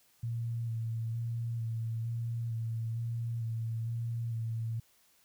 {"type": "tone with vibrato", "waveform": "sine", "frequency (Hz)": 115, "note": "A#2", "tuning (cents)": -23, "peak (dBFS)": -32, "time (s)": [0.23, 4.8], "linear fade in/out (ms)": 5, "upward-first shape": "square", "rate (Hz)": 1.1, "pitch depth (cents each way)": 21, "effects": ["white hiss -67 dBFS RMS until 5.24 s"]}